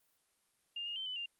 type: tone with pitch steps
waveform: sine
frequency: 2809 / 2845 / 3101 / 3001 / 2797 Hz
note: F7 / F7 / G7 / F#7 / F7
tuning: +9 / +31 / -19 / +24 / +2 cents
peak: -38 dBFS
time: 0.76-1.26 s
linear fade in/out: 5 ms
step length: 100 ms
effects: white hiss -75 dBFS RMS until 1.39 s + Opus 32 kbps

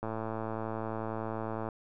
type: click train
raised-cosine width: 1 ms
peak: -22 dBFS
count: 185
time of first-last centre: 0.03-1.688 s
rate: 111 Hz
effects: none

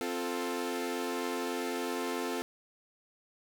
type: chord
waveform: sawtooth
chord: F major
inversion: second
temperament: equal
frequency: 261.6 / 349.2 / 440 Hz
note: C4 / F4 / A4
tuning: 0 / 0 / 0 cents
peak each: -33 dBFS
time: 0.01-2.42 s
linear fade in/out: 0 ms
effects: none

